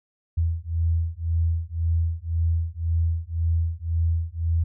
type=beating tone pair; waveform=sine; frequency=82 / 83.9 Hz; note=E2 / E2; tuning=-9 / +31 cents; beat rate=1.9 Hz; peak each=-24 dBFS; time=0.37-4.64 s; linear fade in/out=10 ms; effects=none